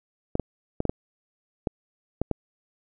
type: clicks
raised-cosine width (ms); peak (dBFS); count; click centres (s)
2; -11; 8; 0.354 / 0.397 / 0.804 / 0.853 / 0.895 / 1.672 / 2.216 / 2.313
effects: none